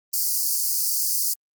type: high-pass noise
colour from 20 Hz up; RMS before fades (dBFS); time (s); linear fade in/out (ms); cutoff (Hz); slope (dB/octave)
white; -23; 0.13-1.34; 10; 4500; 96
effects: Opus 32 kbps